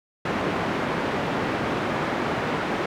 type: band-pass noise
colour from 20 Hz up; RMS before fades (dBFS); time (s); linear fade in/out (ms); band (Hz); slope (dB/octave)
pink; -26; 0.25-2.86; 5; 170 to 1900; 12
effects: none